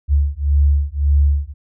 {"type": "beating tone pair", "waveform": "sine", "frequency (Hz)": [70.8, 72.6], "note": ["C#2", "D2"], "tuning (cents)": [37, -19], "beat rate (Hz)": 1.8, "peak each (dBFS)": -15, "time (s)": [0.08, 1.54], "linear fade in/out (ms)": 50, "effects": []}